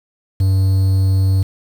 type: tone with quantisation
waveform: triangle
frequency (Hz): 95.6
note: G2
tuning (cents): -43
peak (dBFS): -9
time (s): 0.4-1.43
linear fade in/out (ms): 5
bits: 6
effects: none